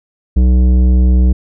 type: tone with tanh clipping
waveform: triangle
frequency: 62.4 Hz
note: B1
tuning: 19 cents sharp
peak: -8 dBFS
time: 0.36-1.33 s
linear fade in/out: 10 ms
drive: 16 dB
effects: none